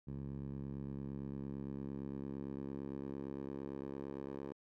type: tone with band-pass filter sweep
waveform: 10% pulse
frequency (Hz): 68.8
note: C#2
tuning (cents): -12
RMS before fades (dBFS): -44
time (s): 0.07-4.53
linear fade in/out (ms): 10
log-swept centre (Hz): 140 to 450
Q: 1.1
effects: none